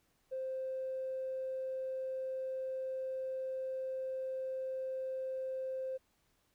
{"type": "tone with tanh clipping", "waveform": "triangle", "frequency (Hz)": 523.3, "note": "C5", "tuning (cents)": 0, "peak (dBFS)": -36, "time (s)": [0.31, 5.98], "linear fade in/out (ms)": 20, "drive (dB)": 4, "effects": ["pink hiss -75 dBFS RMS until 6.54 s"]}